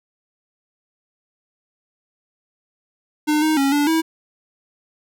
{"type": "tone with pitch steps", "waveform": "square", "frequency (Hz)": [302.1, 312.1, 275.1, 290.6, 323], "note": ["D4", "D#4", "C#4", "D4", "E4"], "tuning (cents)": [49, 5, -13, -18, -35], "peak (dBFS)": -16, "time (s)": [3.27, 4.02], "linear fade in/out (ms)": 20, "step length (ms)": 150, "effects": []}